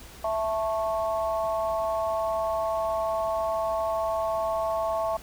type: chord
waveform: sine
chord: A major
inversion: second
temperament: just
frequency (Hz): 660 / 880 / 1100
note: E5 / A5 / C#6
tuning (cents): +2 / 0 / -14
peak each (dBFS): -26 / -32 / -32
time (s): 0.24-5.17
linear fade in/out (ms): 5
effects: added 60 Hz sine -47 dBFS peak until 5.22 s + pink hiss -47 dBFS RMS until 5.22 s